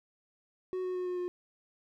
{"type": "tone with pitch steps", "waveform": "triangle", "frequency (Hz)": [369.9, 366.7, 363.5, 360.4, 357.3], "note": ["F#4", "F#4", "F#4", "F#4", "F4"], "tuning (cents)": [0, -15, -31, -45, 40], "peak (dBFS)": -30, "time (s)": [0.73, 1.28], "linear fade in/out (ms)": 0, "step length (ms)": 110, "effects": []}